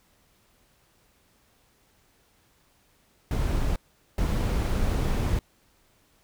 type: noise bursts at uneven times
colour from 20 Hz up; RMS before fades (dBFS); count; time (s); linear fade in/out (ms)
brown; -25; 2; 3.31-3.76 / 4.18-5.39; 2
effects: pink hiss -64 dBFS RMS until 6.23 s